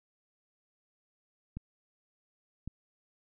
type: clicks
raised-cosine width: 5 ms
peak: -26 dBFS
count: 2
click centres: 1.57 / 2.676 s
effects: none